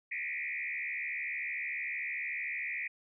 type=tone with frequency modulation; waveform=sine; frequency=2179 Hz; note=C#7; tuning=30 cents flat; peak=-34 dBFS; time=0.11-2.88 s; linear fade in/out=10 ms; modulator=73.4 Hz; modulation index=4; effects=none